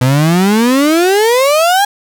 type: exponential sweep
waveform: 35% pulse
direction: up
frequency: 123.47 to 830 Hz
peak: -6 dBFS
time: 0.01-1.85 s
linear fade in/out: 5 ms
effects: none